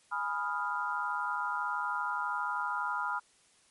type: chord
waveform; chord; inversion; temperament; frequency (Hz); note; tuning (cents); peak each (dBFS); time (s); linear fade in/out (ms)
sine; F half-diminished seventh; first; equal; 830.6 / 987.8 / 1244.5 / 1396.9; Ab5 / Cb6 / Eb6 / F6; 0 / 0 / 0 / 0; -39 / -35 / -37 / -35; 0.11-3.2; 20
effects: white hiss -65 dBFS RMS until 3.7 s + MP3 48 kbps